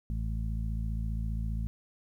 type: harmonic tone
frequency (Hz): 55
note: A1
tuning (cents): 0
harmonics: 1 / 2 / 3 / 4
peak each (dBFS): -31 / -37 / -41 / -43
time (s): 0.1-1.67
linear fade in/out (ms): 0
effects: 11-bit